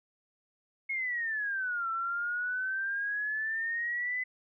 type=exponential two-way sweep; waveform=sine; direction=down then up; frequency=2183 to 1334 to 2023 Hz; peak=-30 dBFS; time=0.89-4.24 s; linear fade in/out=10 ms; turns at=1.9 s; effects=none